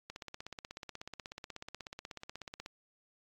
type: click train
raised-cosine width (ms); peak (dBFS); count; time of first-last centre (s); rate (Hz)
0.2; -26; 43; 0.1-2.661; 16.4
effects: AAC 48 kbps